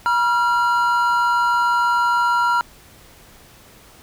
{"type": "tone pair together", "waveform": "triangle", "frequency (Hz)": [963.2, 1380], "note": ["B5", "F6"], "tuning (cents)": [-44, -21], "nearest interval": "tritone", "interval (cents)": 623, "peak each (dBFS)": -16, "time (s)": [0.06, 2.61], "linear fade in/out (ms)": 0, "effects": ["pink hiss -47 dBFS RMS until 4.02 s"]}